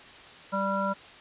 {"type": "harmonic tone", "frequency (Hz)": 196, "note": "G3", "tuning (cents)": 0, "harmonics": [1, 3, 5, 7], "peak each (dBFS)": [-31, -31, -31, -31], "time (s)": [0.52, 0.94], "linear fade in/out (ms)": 20, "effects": ["white hiss -48 dBFS RMS until 1.2 s", "resampled to 8000 Hz"]}